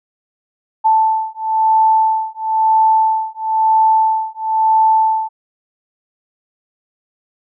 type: beating tone pair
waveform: sine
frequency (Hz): 880 / 881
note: A5 / A5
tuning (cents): 0 / +2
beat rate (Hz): 1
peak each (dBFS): -14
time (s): 0.84-5.29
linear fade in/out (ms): 20
effects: none